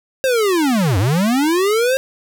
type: linear two-way sweep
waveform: square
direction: down then up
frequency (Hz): 540 to 87.1 to 540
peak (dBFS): -14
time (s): 0.24-1.97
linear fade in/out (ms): 0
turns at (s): 0.98
effects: none